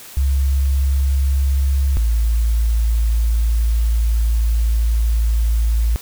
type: tone pair in turn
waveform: sine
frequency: 68 / 56.2 Hz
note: C#2 / A1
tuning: -33 / +37 cents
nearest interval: minor third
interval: 330 cents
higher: first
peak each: -13 dBFS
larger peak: neither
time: 0.17-1.97 / 1.97-5.96 s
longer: second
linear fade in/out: 0 ms
effects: white hiss -38 dBFS RMS until 6.01 s